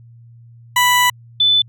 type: tone pair in turn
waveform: 20% pulse / sine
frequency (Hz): 987.8 / 3504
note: B5 / A7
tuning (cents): 0 / -8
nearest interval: octave + minor seventh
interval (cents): 2192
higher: second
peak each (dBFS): -6 / -10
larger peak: first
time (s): 0.76-1.1 / 1.4-1.62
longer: first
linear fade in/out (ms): 5
effects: added 117 Hz sine -40 dBFS peak until 1.68 s